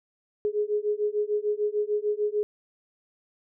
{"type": "beating tone pair", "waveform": "sine", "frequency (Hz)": [415.3, 422], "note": ["G#4", "G#4"], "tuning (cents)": [0, 28], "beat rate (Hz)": 6.7, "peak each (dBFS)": -27, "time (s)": [0.45, 2.43], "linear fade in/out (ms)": 0, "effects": []}